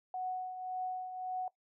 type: tone with tremolo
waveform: sine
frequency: 740 Hz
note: F#5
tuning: in tune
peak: -33 dBFS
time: 0.14-1.48 s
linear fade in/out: 2 ms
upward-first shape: triangle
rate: 1.8 Hz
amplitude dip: 60%
effects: noise-tail reverb RT60 0.1 s tail -19 dB re dry